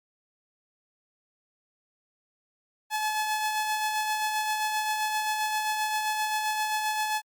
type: tone with tremolo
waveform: sawtooth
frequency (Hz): 858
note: A5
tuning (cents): -44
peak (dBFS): -21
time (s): 2.9-7.22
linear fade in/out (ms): 50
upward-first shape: sine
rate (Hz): 7.6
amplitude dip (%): 35
effects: Opus 48 kbps